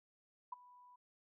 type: tone with ADSR envelope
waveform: sine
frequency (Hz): 987.8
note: B5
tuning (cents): 0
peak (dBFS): -38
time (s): 0.52-0.96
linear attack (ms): 7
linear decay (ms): 16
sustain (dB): -21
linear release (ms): 7
effects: none